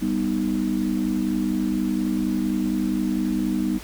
sine chord, G augmented, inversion none, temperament equal, 196 / 246.9 / 311.1 Hz, G3 / B3 / D#4, 0 / 0 / 0 cents, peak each -25 dBFS, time 0.01-3.79 s, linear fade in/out 20 ms, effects added 50 Hz sine -41 dBFS peak until 3.83 s + pink hiss -41 dBFS RMS until 3.83 s

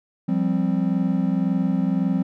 triangle chord, F suspended second, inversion none, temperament just, 174.61 / 196.44 / 261.9 Hz, F3 / G3 / C4, 0 / +4 / +2 cents, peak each -21 / -21 / -22 dBFS, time 0.28-2.23 s, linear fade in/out 10 ms, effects none

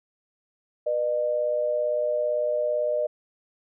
sine tone pair together, 488 / 605.8 Hz, B4 / D#5, -21 / -46 cents, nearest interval major third, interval 375 cents, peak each -29 / -23 dBFS, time 0.86-3.07 s, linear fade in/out 10 ms, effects none

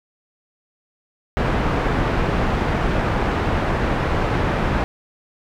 pink low-pass noise, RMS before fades -20 dBFS, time 1.37-4.84 s, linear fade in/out 0 ms, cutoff 1700 Hz, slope 12 dB/octave, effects none

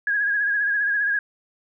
sine tone with vibrato, 1652 Hz, G#6, 10 cents flat, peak -19 dBFS, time 0.07-1.19 s, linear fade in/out 2 ms, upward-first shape sine, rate 15 Hz, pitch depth 49 cents each way, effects none

